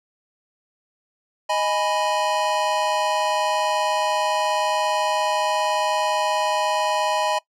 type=chord; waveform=square; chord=G# minor; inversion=second; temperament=equal; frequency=622.3 / 830.6 / 987.8 Hz; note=D#5 / G#5 / B5; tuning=0 / 0 / 0 cents; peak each=-25 dBFS; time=1.49-7.39 s; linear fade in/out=10 ms; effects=noise-tail reverb RT60 0.1 s tail -20 dB re dry + low-pass 8000 Hz 12 dB/octave